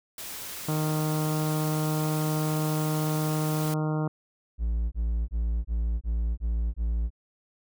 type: noise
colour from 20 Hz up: white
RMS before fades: -38 dBFS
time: 0.18-3.74 s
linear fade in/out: 2 ms
type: harmonic tone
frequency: 154.4 Hz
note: D#3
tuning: 13 cents flat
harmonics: 1 / 2 / 3 / 4 / 5 / 6 / 7 / 8 / 9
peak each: -26 / -32 / -36 / -38 / -40 / -42 / -43 / -44 / -45 dBFS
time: 0.68-4.08 s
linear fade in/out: 5 ms
type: tone bursts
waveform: triangle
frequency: 56.7 Hz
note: A#1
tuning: 47 cents flat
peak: -22 dBFS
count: 7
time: 4.58-7.104 s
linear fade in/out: 50 ms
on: 340 ms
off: 24 ms
effects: none